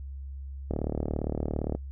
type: click train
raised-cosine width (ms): 2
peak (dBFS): -16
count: 40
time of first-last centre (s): 0.71-1.75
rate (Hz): 37.5
effects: noise-tail reverb RT60 0.1 s tail -23 dB re dry + added 68 Hz sine -36 dBFS peak until 1.91 s